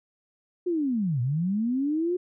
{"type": "linear two-way sweep", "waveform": "sine", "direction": "down then up", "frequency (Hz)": [366.6, 116.3, 366.6], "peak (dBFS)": -23, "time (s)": [0.66, 2.17], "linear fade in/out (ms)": 10, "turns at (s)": 1.21, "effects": []}